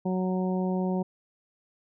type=harmonic tone; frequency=185 Hz; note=F#3; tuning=in tune; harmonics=1 / 2 / 3 / 4 / 5; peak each=-26 / -32 / -36 / -38 / -40 dBFS; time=0.05-1.03 s; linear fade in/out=10 ms; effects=none